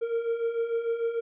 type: beating tone pair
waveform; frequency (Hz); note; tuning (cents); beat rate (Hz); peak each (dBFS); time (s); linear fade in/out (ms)
triangle; 457.4 / 464.1; A#4 / A#4; -33 / -8; 6.7; -31 / -25; 0.01-1.21; 20
effects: resampled to 8000 Hz